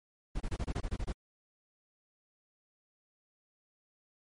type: noise bursts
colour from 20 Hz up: brown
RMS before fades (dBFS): -34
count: 10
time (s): 0.35-1.126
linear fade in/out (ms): 10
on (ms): 56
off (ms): 24
effects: MP3 48 kbps